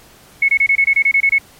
sine tone bursts, 2197 Hz, C#7, 16 cents flat, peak -9 dBFS, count 11, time 0.42-1.384 s, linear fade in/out 5 ms, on 64 ms, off 26 ms, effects pink hiss -45 dBFS RMS until 1.59 s + MP3 64 kbps

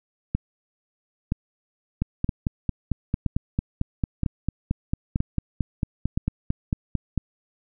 two click trains, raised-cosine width 5 ms, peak -10 / -10 dBFS, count 7 / 24, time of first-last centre 0.35-6.175 / 2.02-7.177 s, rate 1.03 / 4.46 Hz, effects none

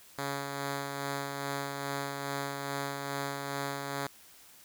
5% pulse tone with tremolo, 140 Hz, C#3, 18 cents sharp, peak -21 dBFS, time 0.18-4.07 s, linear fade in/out 5 ms, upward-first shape sine, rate 2.4 Hz, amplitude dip 35%, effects white hiss -56 dBFS RMS until 4.64 s

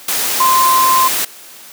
sine tone in noise, 1040 Hz, C6, 11 cents flat, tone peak -9 dBFS, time 0.4-1.08 s, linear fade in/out 5 ms, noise white, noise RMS -17 dBFS, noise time 0.08-1.25 s, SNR +5 dB, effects white hiss -37 dBFS RMS until 1.72 s + high-pass 200 Hz 12 dB/octave

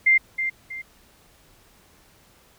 sine tone with echo, 2096 Hz, C7, 2 cents sharp, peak -13 dBFS, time 0.06-0.18 s, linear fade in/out 10 ms, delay 320 ms, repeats 2, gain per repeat -9 dB, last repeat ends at 0.82 s, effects pink hiss -56 dBFS RMS until 2.58 s

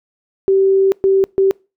sine tone bursts at uneven times, 387 Hz, G4, 22 cents flat, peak -9 dBFS, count 3, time 0.48-0.92 / 1.04-1.24 / 1.38-1.51 s, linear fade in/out 0 ms, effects noise-tail reverb RT60 0.3 s tail -26 dB re dry

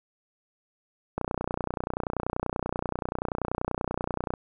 click train, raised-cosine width 1 ms, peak -14 dBFS, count 97, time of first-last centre 1.18-4.338 s, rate 30.4 Hz, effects none

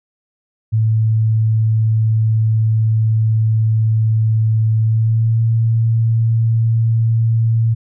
sine tone with pitch glide, 110.5 to 113.61 Hz, A2 to A#2, +8 to -44 cents, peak -11 dBFS, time 0.72-7.75 s, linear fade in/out 20 ms, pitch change +48 cents, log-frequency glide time 4.79-5.41 s, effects none

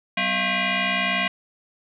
sine tone with frequency modulation, 190.7 Hz, G3, 47 cents flat, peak -20 dBFS, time 0.17-1.28 s, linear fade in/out 5 ms, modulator 443 Hz, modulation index 6.5, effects none

